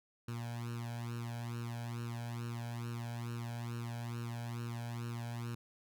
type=tone with flanger; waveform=sawtooth; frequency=118.1 Hz; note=A#2; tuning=23 cents sharp; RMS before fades=-41 dBFS; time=0.28-5.55 s; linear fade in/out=5 ms; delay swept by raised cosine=0.72 to 1.28 ms; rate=2.3 Hz; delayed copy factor=+1; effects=none